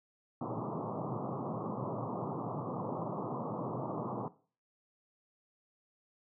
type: band-pass noise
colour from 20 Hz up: pink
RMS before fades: -38 dBFS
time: 0.41-4.28 s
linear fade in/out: 2 ms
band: 110 to 1200 Hz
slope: 96 dB/octave
effects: noise-tail reverb RT60 0.4 s tail -17 dB re dry